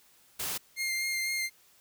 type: noise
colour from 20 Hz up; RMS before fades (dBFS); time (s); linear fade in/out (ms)
white; -34; 0.39-0.58; 10
type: tone with vibrato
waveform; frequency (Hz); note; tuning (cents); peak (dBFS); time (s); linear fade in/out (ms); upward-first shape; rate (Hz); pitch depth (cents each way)
sawtooth; 2114; C7; +17; -26; 0.76-1.5; 50; sine; 4; 16
effects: white hiss -62 dBFS RMS until 1.8 s